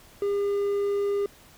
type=tone; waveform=triangle; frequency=403.6 Hz; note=G#4; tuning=49 cents flat; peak=-21 dBFS; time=0.22-1.26 s; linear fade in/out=2 ms; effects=pink hiss -53 dBFS RMS until 1.57 s